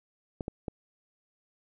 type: clicks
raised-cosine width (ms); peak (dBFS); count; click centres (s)
2; -20; 3; 0.408 / 0.481 / 0.682
effects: none